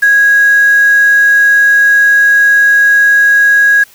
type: tone with quantisation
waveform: sine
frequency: 1653 Hz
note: G#6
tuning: 9 cents flat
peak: -4 dBFS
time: 0.02-3.84 s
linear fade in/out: 10 ms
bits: 4
effects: white hiss -42 dBFS RMS until 3.94 s